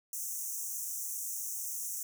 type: high-pass noise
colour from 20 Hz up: pink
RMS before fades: -38 dBFS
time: 0.13-2.03 s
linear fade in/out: 2 ms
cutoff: 5800 Hz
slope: 96 dB/octave
effects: none